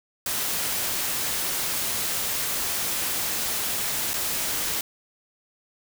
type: noise with dropouts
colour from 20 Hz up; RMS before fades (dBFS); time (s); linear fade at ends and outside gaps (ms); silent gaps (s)
white; -27; 0.26-4.81; 2; 4.134-4.139
effects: none